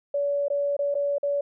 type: tone with dropouts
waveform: sine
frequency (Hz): 570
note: C#5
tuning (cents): +48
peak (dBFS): -22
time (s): 0.14-1.41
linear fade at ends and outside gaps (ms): 5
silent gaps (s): 0.483-0.501 / 0.767-0.79 / 0.943-0.951 / 1.183-1.23
effects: none